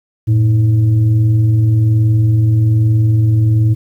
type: tone with frequency modulation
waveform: sine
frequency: 112.6 Hz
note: A2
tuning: 40 cents sharp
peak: -8 dBFS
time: 0.27-3.75 s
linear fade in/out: 20 ms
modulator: 204 Hz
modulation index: 0.36
effects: 8-bit